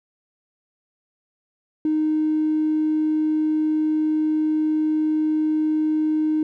triangle tone with tanh clipping, 309.5 Hz, D#4, 9 cents flat, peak -17 dBFS, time 1.85-6.43 s, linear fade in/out 2 ms, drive 1 dB, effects none

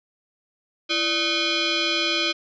sine tone with frequency modulation, 336.3 Hz, E4, 35 cents sharp, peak -20 dBFS, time 0.89-2.33 s, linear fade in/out 20 ms, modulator 926 Hz, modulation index 4.5, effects none

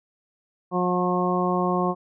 harmonic tone, 180.1 Hz, F#3, 46 cents flat, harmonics 1 / 2 / 3 / 4 / 5 / 6, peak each -25 / -26 / -30 / -28 / -32 / -27 dBFS, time 0.71-1.95 s, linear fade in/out 50 ms, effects none

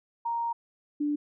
sine tone pair in turn, 933 / 293.9 Hz, A#5 / D4, +1 / +1 cents, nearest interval octave + minor sixth, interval 2000 cents, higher first, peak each -27 / -25 dBFS, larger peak second, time 0.25-0.53 / 1-1.16 s, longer first, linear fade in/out 10 ms, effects none

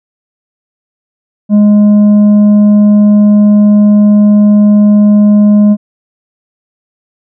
sine tone with tanh clipping, 207.7 Hz, G#3, in tune, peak -3 dBFS, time 1.49-5.77 s, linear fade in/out 50 ms, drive 5 dB, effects none

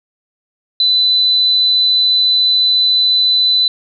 sine tone, 4003 Hz, B7, 23 cents sharp, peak -9 dBFS, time 0.8-3.68 s, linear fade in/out 2 ms, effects none

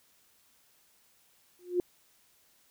sine tone with exponential growth, 356.4 Hz, F4, 35 cents sharp, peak -21 dBFS, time 1.59-1.8 s, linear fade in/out 1 ms, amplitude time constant 45 ms, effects white hiss -66 dBFS RMS until 2.7 s

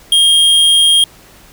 square tone, 3232 Hz, G#7, 48 cents flat, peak -7 dBFS, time 0.12-1.04 s, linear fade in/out 2 ms, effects pink hiss -42 dBFS RMS until 1.52 s

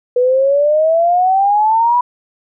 sine exponential sweep, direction up, 487.9 to 987.8 Hz, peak -9 dBFS, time 0.16-2.01 s, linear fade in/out 5 ms, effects none

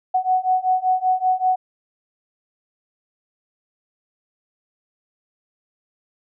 sine beating tone pair, 740 / 745.2 Hz, F#5 / F#5, 0 / +12 cents, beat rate 5.2 Hz, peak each -20 / -19 dBFS, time 0.14-1.56 s, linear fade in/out 10 ms, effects none

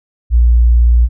sine tone, 59 Hz, A#1, 22 cents sharp, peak -5 dBFS, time 0.3-1.09 s, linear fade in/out 50 ms, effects none

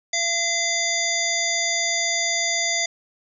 harmonic tone with a mistuned harmonic, 682 Hz, F5, 41 cents flat, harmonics 1 / 3 / 5 / 7 / 9 / 10, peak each -30 / -25 / -29 / -28 / -28 / -27 dBFS, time 0.13-2.86 s, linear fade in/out 5 ms, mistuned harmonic 5, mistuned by +69 cents, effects none

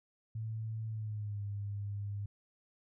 sine tone with pitch glide, 110.7 to 101.51 Hz, A2 to G#2, +11 to -39 cents, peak -36 dBFS, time 0.35-2.26 s, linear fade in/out 5 ms, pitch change -150 cents, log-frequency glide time 0.88-1.42 s, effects none

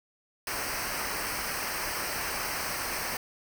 pink noise with comb filter, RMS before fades -33 dBFS, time 0.47-3.17 s, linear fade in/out 2 ms, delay 0.28 ms, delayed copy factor -0.75, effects none

